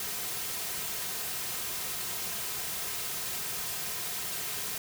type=noise with comb filter; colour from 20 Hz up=white; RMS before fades=-35 dBFS; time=0-4.78 s; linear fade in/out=2 ms; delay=3.5 ms; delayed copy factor=-0.5; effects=none